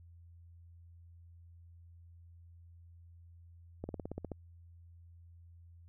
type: slowing click train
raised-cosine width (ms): 2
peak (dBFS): -26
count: 9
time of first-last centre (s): 3.84-4.317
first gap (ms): 50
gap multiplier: 1.05
effects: added 85 Hz sine -54 dBFS peak until 5.88 s